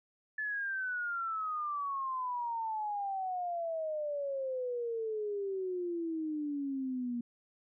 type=exponential sweep; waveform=sine; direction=down; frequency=1738 to 236.4 Hz; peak=-33 dBFS; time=0.38-7.21 s; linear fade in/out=5 ms; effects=none